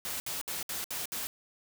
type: noise bursts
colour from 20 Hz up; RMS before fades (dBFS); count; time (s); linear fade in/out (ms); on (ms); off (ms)
white; -36; 6; 0.05-1.27; 0; 150; 64
effects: none